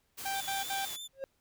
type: noise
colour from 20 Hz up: white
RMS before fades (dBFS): -42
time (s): 0.17-0.97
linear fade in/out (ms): 20
type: tone bursts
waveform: sawtooth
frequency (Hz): 784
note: G5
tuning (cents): 0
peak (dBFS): -29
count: 3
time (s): 0.25-0.856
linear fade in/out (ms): 10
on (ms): 160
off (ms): 63
type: tone with vibrato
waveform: sawtooth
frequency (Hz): 3504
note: A7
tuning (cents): -8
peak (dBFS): -38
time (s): 0.34-1.08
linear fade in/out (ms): 20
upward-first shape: triangle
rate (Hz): 6.2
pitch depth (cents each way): 40
type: tone with exponential growth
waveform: triangle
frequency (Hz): 540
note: C#5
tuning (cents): -45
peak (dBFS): -29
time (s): 1.13-1.24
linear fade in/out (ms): 0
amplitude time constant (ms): 23
effects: pink hiss -74 dBFS RMS until 1.4 s